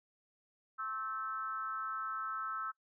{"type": "tone with frequency modulation", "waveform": "sine", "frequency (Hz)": 1311, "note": "E6", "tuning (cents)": -10, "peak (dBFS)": -36, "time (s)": [0.78, 2.72], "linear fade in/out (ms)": 20, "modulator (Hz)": 230, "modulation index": 0.65, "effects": ["noise-tail reverb RT60 0.1 s tail -23 dB re dry"]}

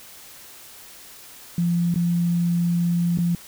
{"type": "tone with dropouts", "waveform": "sine", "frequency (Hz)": 172.4, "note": "F3", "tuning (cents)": -22, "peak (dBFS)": -18, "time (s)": [1.58, 3.35], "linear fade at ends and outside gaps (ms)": 2, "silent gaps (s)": [[1.942, 1.958], [3.175, 3.186]], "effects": ["white hiss -44 dBFS RMS until 3.47 s"]}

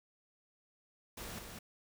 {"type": "noise with echo", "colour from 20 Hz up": "pink", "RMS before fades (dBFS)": -45, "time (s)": [1.17, 1.39], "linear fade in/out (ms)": 5, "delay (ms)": 200, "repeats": 1, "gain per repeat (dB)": -4, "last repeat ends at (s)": 1.59, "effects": []}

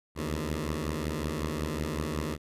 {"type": "beating tone pair", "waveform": "10% pulse", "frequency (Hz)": [74.1, 79.5], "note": ["D2", "D#2"], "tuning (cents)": [16, 38], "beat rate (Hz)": 5.4, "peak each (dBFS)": -25, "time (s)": [0.15, 2.38], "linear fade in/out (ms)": 50, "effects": ["resampled to 32000 Hz"]}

